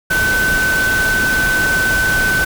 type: tone in noise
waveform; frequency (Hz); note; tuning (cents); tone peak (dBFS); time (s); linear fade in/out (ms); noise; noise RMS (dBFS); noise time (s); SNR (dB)
sine; 1520; F#6; +46; -13; 0.1-2.45; 10; pink; -21; 0.1-2.45; +5
effects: none